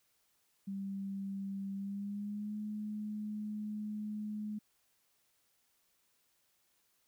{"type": "tone with pitch glide", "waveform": "sine", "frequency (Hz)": [196, 211.3], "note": ["G3", "G#3"], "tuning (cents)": [0, 30], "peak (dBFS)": -37, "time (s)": [0.67, 4.59], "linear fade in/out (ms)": 10, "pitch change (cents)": 130, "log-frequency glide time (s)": [1.74, 2.57], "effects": ["white hiss -75 dBFS RMS until 7.07 s"]}